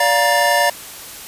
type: tone cluster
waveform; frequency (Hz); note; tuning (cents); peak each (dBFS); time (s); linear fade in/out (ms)
square; 580 / 701 / 944 / 1771; D5 / F5 / A#5 / A6; -22 / +6 / +22 / +11; -19; 0-0.7; 5
effects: white hiss -34 dBFS RMS until 1.27 s + resampled to 32000 Hz